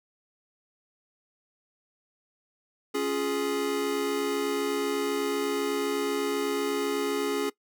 square chord, Db major, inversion none, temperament equal with one note detuned, 277.2 / 349.2 / 417.2 Hz, Db4 / F4 / Ab4, 0 / 0 / +8 cents, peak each -32 / -35 / -29 dBFS, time 2.94-7.5 s, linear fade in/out 10 ms, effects noise-tail reverb RT60 0.1 s tail -20 dB re dry

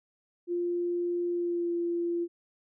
sine tone with pitch glide, 349.2 to 343.4 Hz, F4 to F4, 0 to -29 cents, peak -27 dBFS, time 0.47-2.28 s, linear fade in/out 50 ms, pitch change -29 cents, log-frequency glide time 1.3-1.73 s, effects none

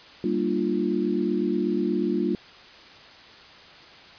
sine chord, G minor seventh, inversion none, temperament equal with one note detuned, 196 / 233.1 / 300.9 / 349.2 Hz, G3 / Bb3 / D4 / F4, 0 / 0 / +42 / 0 cents, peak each -28 / -28 / -28 / -26 dBFS, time 0.24-2.35 s, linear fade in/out 2 ms, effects white hiss -47 dBFS RMS until 4.18 s + resampled to 11025 Hz

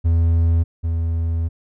triangle tone pair in turn, 83.2 / 82.67 Hz, E2 / E2, +17 / +6 cents, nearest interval unison, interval 11 cents, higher first, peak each -11 / -16 dBFS, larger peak first, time 0.04-0.64 / 0.83-1.49 s, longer second, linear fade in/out 20 ms, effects none

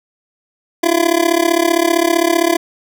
25% pulse tone with amplitude modulation, 338.4 Hz, E4, 45 cents sharp, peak -4 dBFS, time 0.83-2.57 s, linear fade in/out 10 ms, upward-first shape sine, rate 35.4 Hz, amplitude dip 90%, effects none

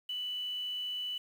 sine tone with quantisation, 2975 Hz, F#7, 9 cents sharp, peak -34 dBFS, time 0.09-1.18 s, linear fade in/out 5 ms, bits 9, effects none

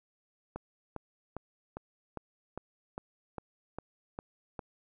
click train, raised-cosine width 1 ms, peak -24 dBFS, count 11, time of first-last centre 0.56-4.592 s, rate 2.48 Hz, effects none

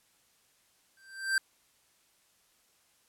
square tone with exponential growth, 1568 Hz, G6, in tune, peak -23 dBFS, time 0.97-1.38 s, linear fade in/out 2 ms, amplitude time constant 89 ms, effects white hiss -68 dBFS RMS until 3.08 s + low-pass 12000 Hz 12 dB/octave

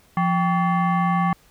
sine tone with frequency modulation, 174.61 Hz, F3, in tune, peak -17 dBFS, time 0.17-1.33 s, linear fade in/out 2 ms, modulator 959 Hz, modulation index 1.1, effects pink hiss -56 dBFS RMS until 1.5 s

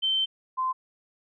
sine tone pair in turn, 3100 / 1034.5 Hz, G7 / C6, -20 / -20 cents, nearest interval octave + perfect fifth, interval 1900 cents, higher first, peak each -22 / -24 dBFS, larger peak first, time 0.02-0.26 / 0.57-0.73 s, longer first, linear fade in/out 20 ms, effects none

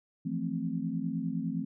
sine chord, F major seventh, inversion third, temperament equal, 164.81 / 174.61 / 220 / 261.6 Hz, E3 / F3 / A3 / C4, 0 / 0 / 0 / 0 cents, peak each -36 / -36 / -36 / -35 dBFS, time 0.25-1.65 s, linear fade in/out 10 ms, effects none

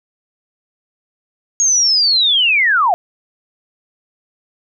sine linear sweep, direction down, 6620 to 659.3 Hz, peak -10 dBFS, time 1.6-2.94 s, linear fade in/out 0 ms, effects none

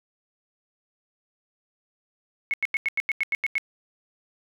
sine tone bursts, 2194 Hz, C#7, 18 cents flat, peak -21 dBFS, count 10, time 2.51-3.581 s, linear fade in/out 0 ms, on 27 ms, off 89 ms, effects none

